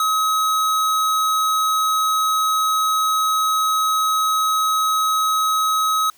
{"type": "tone", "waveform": "square", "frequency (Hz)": 1275, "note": "D#6", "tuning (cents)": 42, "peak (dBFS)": -17, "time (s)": [0, 6.1], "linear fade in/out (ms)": 2, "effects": ["white hiss -53 dBFS RMS until 6.17 s"]}